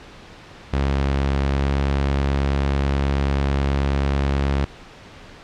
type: tone with pitch glide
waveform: sawtooth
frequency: 68.8 to 69.28 Hz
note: C#2 to C#2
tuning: -12 to 0 cents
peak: -14 dBFS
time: 0.73-4.65 s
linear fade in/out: 5 ms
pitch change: +12 cents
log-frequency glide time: 1.5-1.7 s
effects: pink hiss -42 dBFS RMS until 5.43 s + low-pass 4000 Hz 12 dB/octave